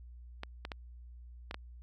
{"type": "clicks", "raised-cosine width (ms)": 0.3, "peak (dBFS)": -23, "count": 5, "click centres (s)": [0.434, 0.651, 0.718, 1.511, 1.544], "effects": ["added 60 Hz sine -48 dBFS peak until 1.82 s"]}